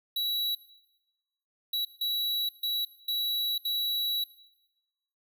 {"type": "tone bursts at uneven times", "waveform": "square", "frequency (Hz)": 3910, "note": "B7", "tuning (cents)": -18, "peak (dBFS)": -28, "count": 6, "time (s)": [[0.16, 0.55], [1.73, 1.85], [2.01, 2.49], [2.63, 2.85], [3.08, 3.58], [3.65, 4.24]], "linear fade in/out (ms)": 5, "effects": ["noise-tail reverb RT60 1.0 s tail -17 dB re dry"]}